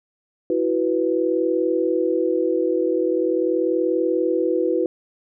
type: chord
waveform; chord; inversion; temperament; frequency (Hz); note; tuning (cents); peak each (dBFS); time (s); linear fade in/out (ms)
sine; E suspended second; none; equal; 329.6 / 370 / 493.9; E4 / F#4 / B4; 0 / 0 / 0; -22; 0.5-4.86; 2
effects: none